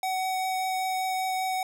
square tone with vibrato, 751 Hz, F#5, 26 cents sharp, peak -27 dBFS, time 0.03-1.63 s, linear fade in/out 2 ms, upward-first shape triangle, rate 5.1 Hz, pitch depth 10 cents each way, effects none

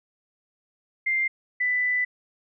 sine tone pair in turn, 2098 / 1990 Hz, C7 / B6, +4 / +13 cents, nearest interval minor second, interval 91 cents, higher first, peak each -21 dBFS, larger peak neither, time 1.06-1.28 / 1.6-2.05 s, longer second, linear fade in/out 10 ms, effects none

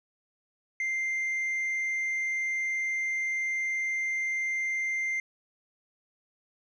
sine tone with tanh clipping, 2093 Hz, C7, in tune, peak -28 dBFS, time 0.8-5.2 s, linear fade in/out 2 ms, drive 2 dB, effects none

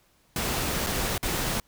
pink noise with dropouts, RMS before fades -28 dBFS, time 0.36-1.6 s, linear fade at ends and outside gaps 1 ms, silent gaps 0.864-0.869 / 1.179-1.229 s, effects pink hiss -64 dBFS RMS until 1.67 s

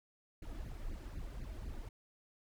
brown noise with flanger, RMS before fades -44 dBFS, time 0.42-1.89 s, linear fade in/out 5 ms, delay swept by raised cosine 0.43 to 3.43 ms, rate 4 Hz, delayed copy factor +1, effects none

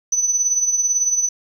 sine tone with tremolo, 6000 Hz, F#8, 23 cents sharp, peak -12 dBFS, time 0.12-1.29 s, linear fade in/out 5 ms, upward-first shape triangle, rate 18 Hz, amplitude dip 70%, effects tanh soft clip ceiling -8 dBFS + 8-bit

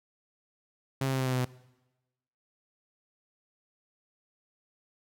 sawtooth tone with pitch steps, 135 / 133.45 / 131.92 / 130.4 / 128.9 / 127.42 / 125.96 Hz, C#3 / C3 / C3 / C3 / C3 / C3 / B2, -45 / +35 / +15 / -5 / -26 / -45 / +35 cents, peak -23 dBFS, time 1.01-1.451 s, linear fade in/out 5 ms, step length 63 ms, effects noise-tail reverb RT60 1.0 s tail -20 dB re dry

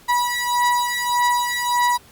35% pulse beating tone pair, 972 / 973.7 Hz, B5 / B5, -28 / -25 cents, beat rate 1.7 Hz, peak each -19 dBFS, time 0.08-1.98 s, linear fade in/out 20 ms, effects pink hiss -49 dBFS RMS until 2.11 s + Opus 48 kbps

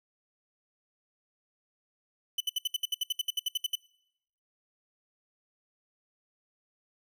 40% pulse tone bursts, 3000 Hz, F#7, 23 cents sharp, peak -26 dBFS, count 16, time 2.38-3.755 s, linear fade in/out 5 ms, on 25 ms, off 65 ms, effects noise-tail reverb RT60 0.8 s tail -24 dB re dry

